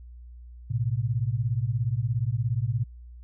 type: beating tone pair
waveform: sine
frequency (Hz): 110.4 / 127.4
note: A2 / C3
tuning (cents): +6 / -46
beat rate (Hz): 17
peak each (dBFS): -26 / -27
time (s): 0.7-2.84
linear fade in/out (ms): 10
effects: added 60 Hz sine -42 dBFS peak until 3.23 s

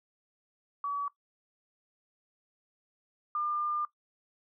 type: tone pair in turn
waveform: sine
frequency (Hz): 1140 / 1201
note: C#6 / D6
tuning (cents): +48 / +38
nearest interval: minor second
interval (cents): 90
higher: second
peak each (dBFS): -30 / -29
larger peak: second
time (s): 0.84-1.08 / 3.35-3.85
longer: second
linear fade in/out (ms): 2
effects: noise-tail reverb RT60 0.1 s tail -18 dB re dry

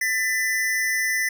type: tone pair together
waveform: square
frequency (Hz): 1782.7 / 2001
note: A6 / B6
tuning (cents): +22 / +22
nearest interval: major second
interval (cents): 200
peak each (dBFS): -27 / -23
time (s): 0.01-1.29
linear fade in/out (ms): 5
effects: none

